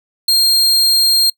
40% pulse tone, 4210 Hz, C8, 10 cents sharp, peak -8 dBFS, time 0.28-1.3 s, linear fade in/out 5 ms, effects noise-tail reverb RT60 0.1 s tail -24 dB re dry

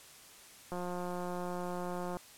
click train, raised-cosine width 1 ms, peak -26 dBFS, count 259, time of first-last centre 0.72-2.169 s, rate 178 Hz, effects white hiss -55 dBFS RMS until 2.37 s + low-pass 12000 Hz 12 dB/octave

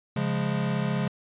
square chord, Db major, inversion none, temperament equal, 138.59 / 174.61 / 207.7 Hz, Db3 / F3 / Ab3, 0 / 0 / 0 cents, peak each -29 / -31 / -30 dBFS, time 0.16-1.08 s, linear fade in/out 5 ms, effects resampled to 8000 Hz

